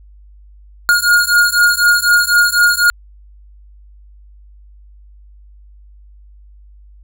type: beating tone pair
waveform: square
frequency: 1427 / 1431 Hz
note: F6 / F6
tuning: +37 / +42 cents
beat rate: 4 Hz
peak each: -13 dBFS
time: 0.89-2.9 s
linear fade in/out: 0 ms
effects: added 50 Hz sine -39 dBFS peak until 7.03 s